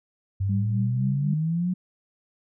sine exponential sweep, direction up, 95.5 to 185 Hz, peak -22 dBFS, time 0.4-1.74 s, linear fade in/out 10 ms
sine tone with tremolo, 196 Hz, G3, in tune, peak -24 dBFS, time 0.49-1.34 s, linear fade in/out 5 ms, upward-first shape sine, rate 3.9 Hz, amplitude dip 75%
effects none

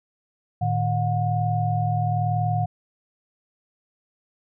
sine tone cluster, 111.4 / 152.4 / 722 Hz, A2 / D#3 / F#5, +22 / -36 / -43 cents, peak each -23 / -26 / -25 dBFS, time 0.61-2.66 s, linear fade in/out 10 ms, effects none

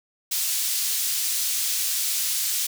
pink high-pass noise, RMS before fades -25 dBFS, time 0.31-2.67 s, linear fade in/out 10 ms, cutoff 4800 Hz, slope 12 dB/octave, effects none

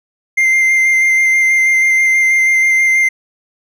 triangle tone with vibrato, 2093 Hz, C7, in tune, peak -7 dBFS, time 0.37-3.09 s, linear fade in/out 10 ms, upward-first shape square, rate 6.2 Hz, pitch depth 11 cents each way, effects none

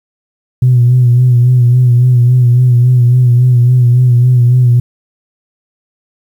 sine tone with vibrato, 123.5 Hz, B2, in tune, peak -3 dBFS, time 0.62-4.8 s, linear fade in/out 5 ms, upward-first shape sine, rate 3.6 Hz, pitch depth 47 cents each way, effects tanh soft clip ceiling 0 dBFS + 7-bit

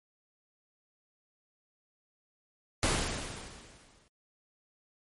pink noise with exponential decay, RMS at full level -26 dBFS, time 2.83-4.08 s, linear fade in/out 1 ms, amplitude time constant 270 ms, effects MP3 48 kbps

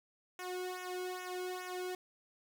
sawtooth tone with flanger, 364.8 Hz, F#4, 24 cents flat, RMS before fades -41 dBFS, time 0.39-1.95 s, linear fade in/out 2 ms, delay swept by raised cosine 0.22 to 1.12 ms, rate 2.4 Hz, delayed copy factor -0.95, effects none

